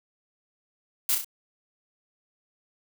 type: noise with echo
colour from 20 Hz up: blue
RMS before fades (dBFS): -24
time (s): 1.09-1.15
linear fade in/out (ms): 2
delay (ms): 32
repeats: 3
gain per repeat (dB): -5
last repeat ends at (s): 1.246
effects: none